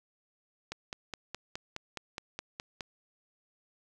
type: click train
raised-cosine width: 0.2 ms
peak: -20 dBFS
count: 11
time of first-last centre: 0.72-2.808 s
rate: 4.79 Hz
effects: none